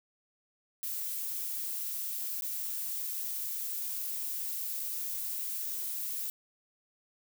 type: noise with dropouts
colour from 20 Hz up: violet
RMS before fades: -36 dBFS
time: 0.83-6.3 s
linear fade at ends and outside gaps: 0 ms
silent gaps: 2.41-2.422 / 4.795-4.799 s
effects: none